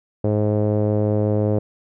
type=tone with low-pass filter; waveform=sawtooth; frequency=105.4 Hz; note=G#2; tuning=26 cents sharp; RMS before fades=-19 dBFS; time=0.24-1.59 s; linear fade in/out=5 ms; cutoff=520 Hz; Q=3; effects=none